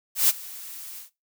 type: noise with ADSR envelope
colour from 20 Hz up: blue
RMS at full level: -17 dBFS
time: 0.15-1.1 s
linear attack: 140 ms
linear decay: 27 ms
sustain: -22 dB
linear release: 120 ms
effects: noise-tail reverb RT60 0.2 s tail -17 dB re dry